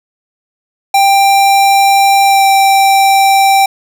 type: tone with pitch glide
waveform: square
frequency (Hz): 789 to 782.6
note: G5 to G5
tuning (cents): +11 to -3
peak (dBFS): -6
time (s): 0.94-3.66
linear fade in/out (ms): 5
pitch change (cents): -14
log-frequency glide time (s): 2.22-2.44
effects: none